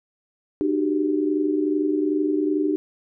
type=tone cluster; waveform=sine; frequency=302.9 / 373.8 / 396.3 Hz; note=D#4 / F#4 / G4; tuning=-46 / +18 / +19 cents; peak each=-21 / -26 / -26 dBFS; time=0.61-2.76 s; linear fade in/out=0 ms; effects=none